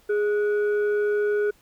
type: tone pair together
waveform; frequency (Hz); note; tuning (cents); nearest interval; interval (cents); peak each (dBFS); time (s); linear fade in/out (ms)
sine; 415.3 / 1467.6; G#4 / F#6; 0 / -15; octave + minor seventh; 2185; -19 / -30; 0.09-1.51; 10
effects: tanh soft clip ceiling -16 dBFS + pink hiss -59 dBFS RMS until 1.61 s